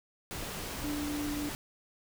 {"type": "tone in noise", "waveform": "sine", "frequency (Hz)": 293.7, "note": "D4", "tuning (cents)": 0, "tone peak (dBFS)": -33, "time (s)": [0.84, 1.49], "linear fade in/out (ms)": 0, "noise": "pink", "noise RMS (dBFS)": -39, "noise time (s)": [0.31, 1.55], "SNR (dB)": 3, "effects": []}